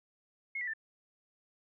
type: tone with pitch steps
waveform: sine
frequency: 2163 / 1960.7 / 1777.3 Hz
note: C#7 / B6 / A6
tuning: -43 / -13 / +17 cents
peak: -34 dBFS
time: 0.55-0.736 s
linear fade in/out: 5 ms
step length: 62 ms
effects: none